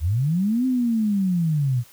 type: linear two-way sweep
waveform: sine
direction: up then down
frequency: 69.4 to 261.6 to 116 Hz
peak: -18 dBFS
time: 0-1.84 s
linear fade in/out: 50 ms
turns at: 0.66 s
effects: white hiss -51 dBFS RMS until 1.92 s